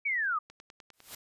sine linear sweep, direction down, 2317 to 1178 Hz, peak -27 dBFS, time 0.05-0.39 s, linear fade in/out 10 ms
click train, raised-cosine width 0.2 ms, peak -33 dBFS, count 6, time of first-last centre 0.5-1.004 s, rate 9.93 Hz
white noise with exponential growth, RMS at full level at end -39 dBFS, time 0.93-1.15 s, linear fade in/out 5 ms, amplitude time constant 46 ms
effects resampled to 32000 Hz

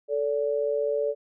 sine tone pair together, 440 / 575.3 Hz, A4 / D5, 0 / -36 cents, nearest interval perfect fourth, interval 464 cents, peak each -26 dBFS, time 0.08-1.15 s, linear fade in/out 50 ms, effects none

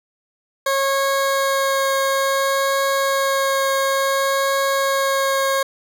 20% pulse tone with vibrato, 545 Hz, C#5, 29 cents flat, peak -12 dBFS, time 0.66-5.63 s, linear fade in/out 5 ms, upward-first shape triangle, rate 0.57 Hz, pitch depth 9 cents each way, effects none

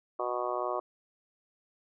harmonic tone, 123 Hz, B2, 7 cents flat, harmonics 3 / 4 / 5 / 6 / 7 / 8 / 9 / 10, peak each -37 / -39 / -35 / -38 / -44 / -40 / -36 / -43 dBFS, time 0.19-0.8 s, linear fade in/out 5 ms, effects none

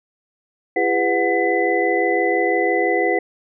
sine tone cluster, 340.1 / 406 / 498.4 / 733 / 2006 Hz, F4 / G#4 / B4 / F#5 / B6, -46 / -39 / +16 / -16 / +26 cents, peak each -22 dBFS, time 0.76-3.19 s, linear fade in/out 5 ms, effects none

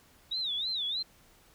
sine tone with vibrato, 3729 Hz, A#7, in tune, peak -30 dBFS, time 0.31-1.03 s, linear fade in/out 10 ms, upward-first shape sine, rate 3.2 Hz, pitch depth 180 cents each way, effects pink hiss -61 dBFS RMS until 1.54 s

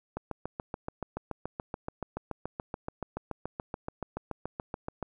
click train, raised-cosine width 1 ms, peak -20 dBFS, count 35, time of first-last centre 0.17-5.027 s, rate 7 Hz, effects none

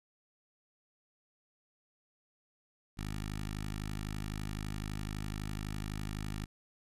10% pulse tone with notch filter, 51.91 Hz, G#1, in tune, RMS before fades -39 dBFS, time 2.97-6.46 s, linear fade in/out 20 ms, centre 530 Hz, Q 0.53, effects resampled to 32000 Hz

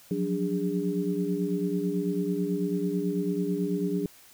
sine tone cluster, 177 / 186.1 / 290.7 / 407.5 Hz, F3 / F#3 / D4 / G#4, +23 / +10 / -18 / -33 cents, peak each -31 dBFS, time 0.11-4.06 s, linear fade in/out 2 ms, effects white hiss -54 dBFS RMS until 4.33 s

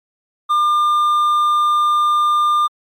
triangle tone with hard clipping, 1200 Hz, D6, 37 cents sharp, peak -13 dBFS, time 0.49-2.68 s, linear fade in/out 20 ms, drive 7 dB, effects MP3 64 kbps

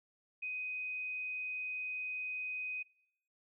sine tone, 2505 Hz, D#7, 11 cents sharp, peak -37 dBFS, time 0.42-2.83 s, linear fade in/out 10 ms, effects noise-tail reverb RT60 0.7 s tail -22 dB re dry

